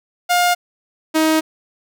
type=tone pair in turn; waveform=sawtooth; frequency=709 / 315.8 Hz; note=F5 / D#4; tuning=+26 / +26 cents; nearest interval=octave + major second; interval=1400 cents; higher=first; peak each=-9 dBFS; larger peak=neither; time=0.29-0.55 / 1.14-1.41 s; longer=second; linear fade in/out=20 ms; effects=none